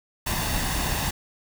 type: noise with comb filter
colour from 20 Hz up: pink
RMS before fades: -26 dBFS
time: 0.26-1.11 s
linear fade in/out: 10 ms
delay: 1.1 ms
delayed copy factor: +0.5
effects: none